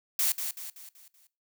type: noise with echo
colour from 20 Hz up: blue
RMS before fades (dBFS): -26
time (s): 0.19-0.32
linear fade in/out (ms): 2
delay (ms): 190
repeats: 5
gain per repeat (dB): -7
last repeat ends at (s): 1.27
effects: noise-tail reverb RT60 0.3 s tail -19 dB re dry